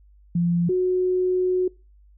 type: tone pair in turn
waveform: sine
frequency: 172.3 / 366.7 Hz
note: F3 / F#4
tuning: -23 / -15 cents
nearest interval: octave + minor second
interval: 1308 cents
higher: second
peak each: -18 dBFS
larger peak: neither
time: 0.35-0.69 / 0.69-1.68 s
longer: second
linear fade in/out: 5 ms
effects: noise-tail reverb RT60 0.3 s tail -24 dB re dry + added 50 Hz sine -50 dBFS peak until 2.17 s